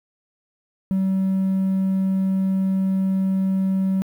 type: tone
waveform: triangle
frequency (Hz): 190.9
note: G3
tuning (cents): -46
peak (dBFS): -15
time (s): 0.91-4.02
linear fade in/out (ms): 0
effects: tanh soft clip ceiling -12 dBFS + 9-bit